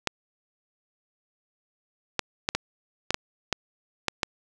clicks, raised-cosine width 0.2 ms, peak -6 dBFS, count 9, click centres 0.073 / 2.193 / 2.489 / 2.55 / 3.106 / 3.144 / 3.527 / 4.083 / 4.232 s, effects none

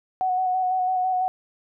sine tone with vibrato, 741 Hz, F#5, 2 cents sharp, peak -20 dBFS, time 0.21-1.28 s, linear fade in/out 0 ms, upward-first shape square, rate 6 Hz, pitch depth 18 cents each way, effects none

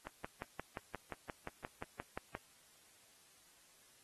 click train, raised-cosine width 0.5 ms, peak -27 dBFS, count 14, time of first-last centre 0.07-2.351 s, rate 5.7 Hz, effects white hiss -66 dBFS RMS until 4.03 s + AAC 32 kbps

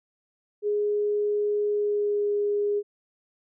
sine tone with pitch glide, 415.3 to 411.2 Hz, G#4 to G#4, 0 to -17 cents, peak -22 dBFS, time 0.62-2.83 s, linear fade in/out 50 ms, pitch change -17 cents, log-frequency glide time 1.7-2.32 s, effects none

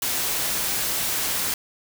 white noise, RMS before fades -25 dBFS, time 0.02-1.54 s, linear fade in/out 2 ms, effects none

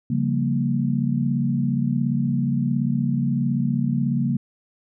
sine chord, G half-diminished seventh, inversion second, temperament equal, 138.59 / 174.61 / 196 / 233.1 Hz, Db3 / F3 / G3 / Bb3, 0 / 0 / 0 / 0 cents, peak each -23 / -28 / -27 / -23 dBFS, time 0.1-4.37 s, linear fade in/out 5 ms, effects none

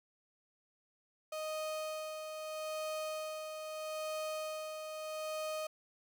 35% pulse tone with tremolo, 622.3 Hz, D#5, in tune, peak -35 dBFS, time 1.32-5.67 s, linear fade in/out 5 ms, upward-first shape sine, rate 0.78 Hz, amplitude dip 45%, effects none

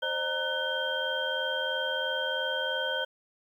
sine tone cluster, 526 / 609 / 927 / 1501 / 3180 Hz, C5 / D#5 / A#5 / F#6 / G7, +9 / -37 / -10 / +24 / +24 cents, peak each -34 / -37 / -39 / -32 / -33 dBFS, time 0.02-3.05 s, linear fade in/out 10 ms, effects 10-bit

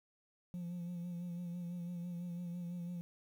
sine tone with vibrato, 174.61 Hz, F3, in tune, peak -37 dBFS, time 0.54-3.01 s, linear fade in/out 0 ms, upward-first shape sine, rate 6 Hz, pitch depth 35 cents each way, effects tanh soft clip ceiling -39 dBFS + 11-bit

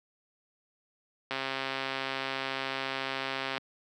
click train, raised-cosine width 0.3 ms, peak -16 dBFS, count 305, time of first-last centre 1.31-3.579 s, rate 134 Hz, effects high-pass 200 Hz 12 dB/octave

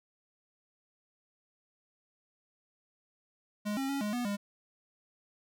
square tone with pitch steps, 208.3 / 269.8 / 277.5 / 208.6 / 244.1 / 202.7 Hz, G#3 / C#4 / C#4 / G#3 / B3 / G#3, +5 / -47 / +2 / +8 / -20 / -42 cents, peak -32 dBFS, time 3.65-4.37 s, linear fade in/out 20 ms, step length 120 ms, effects none

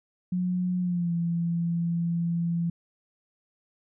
sine tone with pitch glide, 180.7 to 169.58 Hz, F#3 to E3, -41 to +49 cents, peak -24 dBFS, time 0.32-2.7 s, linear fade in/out 5 ms, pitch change -110 cents, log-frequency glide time 0.8-1.13 s, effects none

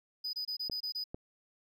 triangle tone bursts, 4978 Hz, D#8, in tune, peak -33 dBFS, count 7, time 0.24-1.041 s, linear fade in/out 10 ms, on 93 ms, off 25 ms
clicks, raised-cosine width 2 ms, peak -26 dBFS, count 2, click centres 0.698 / 1.145 s
effects none

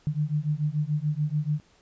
sine beating tone pair, 146.83 / 153.73 Hz, D3 / D#3, 0 / -21 cents, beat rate 6.9 Hz, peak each -27 dBFS, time 0.07-1.6 s, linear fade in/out 0 ms, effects pink hiss -61 dBFS RMS until 1.81 s + resampled to 16000 Hz

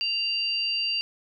sine tone pair together, 2785 / 4684 Hz, F7 / D8, -5 / -5 cents, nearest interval major sixth, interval 900 cents, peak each -27 dBFS, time 0.01-1.01 s, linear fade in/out 0 ms, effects none

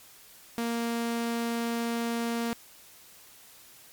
sawtooth tone, 233.1 Hz, A#3, in tune, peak -24 dBFS, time 0.58-2.53 s, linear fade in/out 0 ms, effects white hiss -53 dBFS RMS until 3.92 s + MP3 96 kbps

